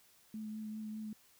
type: tone with vibrato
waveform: sine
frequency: 215.8 Hz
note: A3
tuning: 33 cents flat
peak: -40 dBFS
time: 0.34-1.13 s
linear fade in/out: 2 ms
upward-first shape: triangle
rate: 5 Hz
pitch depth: 19 cents each way
effects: white hiss -66 dBFS RMS until 1.39 s